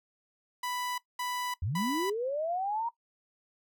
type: tone bursts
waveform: sawtooth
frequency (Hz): 990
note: B5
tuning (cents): +4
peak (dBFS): -29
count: 3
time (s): 0.63-2.1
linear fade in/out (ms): 5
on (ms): 350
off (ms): 210
type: linear sweep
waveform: sine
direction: up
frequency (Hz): 74.4 to 951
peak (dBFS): -29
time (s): 1.62-2.89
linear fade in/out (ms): 5
effects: noise-tail reverb RT60 0.1 s tail -18 dB re dry